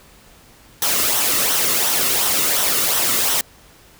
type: noise with flanger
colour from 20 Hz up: white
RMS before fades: -18 dBFS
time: 0.82-3.41 s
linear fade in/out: 2 ms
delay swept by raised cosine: 0.42 to 1.27 ms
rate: 2.8 Hz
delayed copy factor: -0.5
effects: pink hiss -48 dBFS RMS until 3.99 s